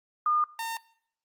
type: tone pair in turn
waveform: sine / sawtooth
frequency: 1215 / 910.2 Hz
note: D#6 / A#5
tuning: -42 / -42 cents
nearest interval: perfect fourth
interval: 500 cents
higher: first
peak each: -22 / -27 dBFS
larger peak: first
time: 0.26-0.44 / 0.59-0.77 s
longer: neither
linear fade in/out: 2 ms
effects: noise-tail reverb RT60 0.6 s tail -20 dB re dry + Opus 32 kbps